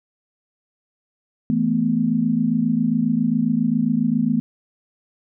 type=chord; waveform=sine; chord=E suspended fourth; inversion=none; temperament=just; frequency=164.81 / 219.8 / 247.2 Hz; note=E3 / A3 / B3; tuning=0 / -2 / +2 cents; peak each=-24 / -20 / -20 dBFS; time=1.5-4.4 s; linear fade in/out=0 ms; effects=none